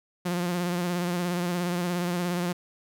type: tone with vibrato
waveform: sawtooth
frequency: 176.2 Hz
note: F3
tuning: 16 cents sharp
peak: -22 dBFS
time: 0.25-2.53 s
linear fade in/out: 10 ms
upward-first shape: sine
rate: 17 Hz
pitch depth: 39 cents each way
effects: none